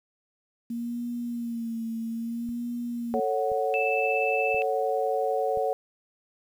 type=tone with vibrato; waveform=sine; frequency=233.1 Hz; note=A#3; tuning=in tune; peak=-29 dBFS; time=0.7-3.2 s; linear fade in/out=5 ms; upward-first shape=sine; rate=0.61 Hz; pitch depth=48 cents each way
type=click train; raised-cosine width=5 ms; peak=-33 dBFS; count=4; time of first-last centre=2.49-5.573 s; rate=0.973 Hz
type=chord; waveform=sine; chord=F# minor; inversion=first; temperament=just; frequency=444 / 555 / 740 Hz; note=A4 / C#5 / F#5; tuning=+16 / +2 / 0 cents; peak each=-28 dBFS; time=3.14-5.73 s; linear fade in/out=0 ms
type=tone with tremolo; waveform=sine; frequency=2637 Hz; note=E7; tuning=in tune; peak=-26 dBFS; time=3.74-4.62 s; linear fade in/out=0 ms; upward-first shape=triangle; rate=17 Hz; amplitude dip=30%
effects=9-bit